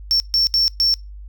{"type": "tone bursts at uneven times", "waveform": "triangle", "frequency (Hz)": 5440, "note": "F8", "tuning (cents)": -46, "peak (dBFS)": -12, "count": 4, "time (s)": [[0.11, 0.2], [0.34, 0.47], [0.54, 0.68], [0.8, 0.94]], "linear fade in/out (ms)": 0, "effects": ["noise-tail reverb RT60 0.2 s tail -23 dB re dry", "added 50 Hz sine -33 dBFS peak until 1.28 s"]}